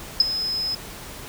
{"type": "tone with ADSR envelope", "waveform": "sine", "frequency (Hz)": 5100, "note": "D#8", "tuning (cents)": 42, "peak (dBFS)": -8, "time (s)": [0.2, 0.75], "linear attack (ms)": 4, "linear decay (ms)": 18, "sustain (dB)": -15, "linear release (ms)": 4, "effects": ["pink hiss -38 dBFS RMS until 1.28 s"]}